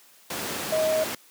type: tone in noise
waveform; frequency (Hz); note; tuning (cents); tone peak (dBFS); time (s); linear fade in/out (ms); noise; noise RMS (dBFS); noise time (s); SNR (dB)
sine; 629; D#5; +19; -21; 0.72-1.04; 5; pink; -30; 0.3-1.15; +6
effects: white hiss -55 dBFS RMS until 1.3 s + high-pass 200 Hz 12 dB/octave